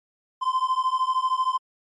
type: beating tone pair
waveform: triangle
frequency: 1027 / 1040 Hz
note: C6 / C6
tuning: -33 / -11 cents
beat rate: 13 Hz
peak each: -22 dBFS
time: 0.41-1.58 s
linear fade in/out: 20 ms
effects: MP3 48 kbps